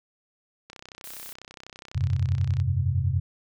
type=click train; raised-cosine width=0.2 ms; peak=-25 dBFS; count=62; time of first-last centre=0.7-2.6 s; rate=32.1 Hz
type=noise; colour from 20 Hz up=blue; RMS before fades=-41 dBFS; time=1.04-1.33 s; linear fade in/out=0 ms
type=chord; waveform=sine; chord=F suspended second; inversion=none; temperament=equal; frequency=87.31 / 98 / 130.81 Hz; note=F2 / G2 / C3; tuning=0 / 0 / 0 cents; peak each=-26 dBFS; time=1.95-3.2 s; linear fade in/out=10 ms
effects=none